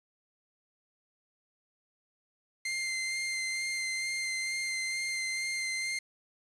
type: tone with vibrato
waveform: sawtooth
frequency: 2093 Hz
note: C7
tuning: in tune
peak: -28 dBFS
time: 2.65-5.99 s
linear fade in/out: 5 ms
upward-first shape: sine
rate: 2.2 Hz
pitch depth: 14 cents each way
effects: resampled to 24000 Hz + 9-bit